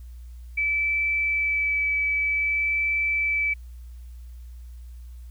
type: tone with vibrato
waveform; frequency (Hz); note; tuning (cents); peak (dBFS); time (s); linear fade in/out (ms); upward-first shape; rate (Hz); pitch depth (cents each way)
sine; 2307; D7; -31; -21; 0.57-3.54; 10; sine; 0.52; 9
effects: added 60 Hz sine -38 dBFS peak until 5.3 s + white hiss -63 dBFS RMS until 5.3 s

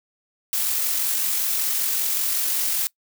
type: noise with amplitude modulation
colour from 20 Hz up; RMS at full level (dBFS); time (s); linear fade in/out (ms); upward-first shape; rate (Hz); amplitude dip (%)
blue; -22; 0.53-2.87; 0; sine; 45.2; 25
effects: noise-tail reverb RT60 0.1 s tail -22 dB re dry

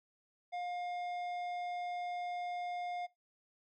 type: tone with tanh clipping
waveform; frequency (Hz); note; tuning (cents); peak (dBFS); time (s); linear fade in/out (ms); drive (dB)
triangle; 710; F5; +28; -39; 0.52-3.07; 20; 15
effects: noise-tail reverb RT60 0.2 s tail -21 dB re dry

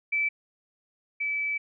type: tone pair in turn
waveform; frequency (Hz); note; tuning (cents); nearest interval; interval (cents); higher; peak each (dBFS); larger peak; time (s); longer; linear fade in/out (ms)
sine; 2316 / 2304; D7 / D7; -25 / -34; unison; 9; first; -23 / -26; first; 0.12-0.29 / 1.2-1.58; second; 10
effects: none

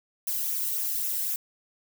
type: noise with flanger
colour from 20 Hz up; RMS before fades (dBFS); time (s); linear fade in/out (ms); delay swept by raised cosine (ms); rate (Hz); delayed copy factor
violet; -29; 0.27-1.36; 2; 0.22 to 0.9; 3.8; -0.5
effects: none

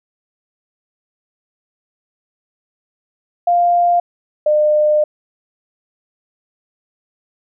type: tone pair in turn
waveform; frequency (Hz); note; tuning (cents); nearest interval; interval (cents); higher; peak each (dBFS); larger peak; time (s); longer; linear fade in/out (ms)
sine; 699 / 603.9; F5 / D5; +1 / +48; minor third; 253; first; -10; neither; 3.47-4 / 4.46-5.04; second; 5
effects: none

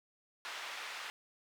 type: band-pass noise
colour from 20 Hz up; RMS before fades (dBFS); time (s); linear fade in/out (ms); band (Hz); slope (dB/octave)
white; -44; 0.45-1.1; 0; 850 to 2800; 12
effects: none

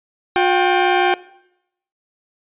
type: tone pair together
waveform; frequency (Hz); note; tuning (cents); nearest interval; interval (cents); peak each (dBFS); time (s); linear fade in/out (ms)
sawtooth; 359.1 / 784; F4 / G5; +48 / 0; octave + major second; 1352; -12; 0.36-1.14; 0
effects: noise-tail reverb RT60 0.8 s tail -20 dB re dry + resampled to 8000 Hz

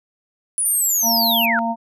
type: linear sweep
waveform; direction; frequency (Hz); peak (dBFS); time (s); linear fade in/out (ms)
sine; down; 10050 to 1352; -17; 0.58-1.59; 0
type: tone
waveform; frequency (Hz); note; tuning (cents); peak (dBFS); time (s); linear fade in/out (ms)
sine; 12910; G9; +50; -21; 0.65-1.46; 10
type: harmonic tone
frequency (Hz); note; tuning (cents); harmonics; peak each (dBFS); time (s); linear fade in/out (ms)
229.7; A#3; -25; 1 / 3 / 4; -23 / -23 / -23; 1.02-1.76; 50
effects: none

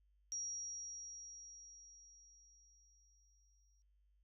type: tone with exponential decay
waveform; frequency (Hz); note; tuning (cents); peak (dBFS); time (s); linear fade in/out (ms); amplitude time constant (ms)
sine; 5680; F8; +28; -39; 0.32-3.82; 0; 760
effects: added 50 Hz sine -70 dBFS peak until 4.23 s

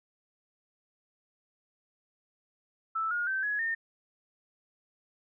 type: tone with pitch steps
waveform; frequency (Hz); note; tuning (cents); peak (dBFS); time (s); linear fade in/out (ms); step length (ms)
sine; 1318.5 / 1429.6 / 1550 / 1680.5 / 1822.1; E6 / F6 / G6 / G#6 / A#6; 0 / +40 / -20 / +20 / -40; -28; 2.95-3.75; 10; 160
effects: none

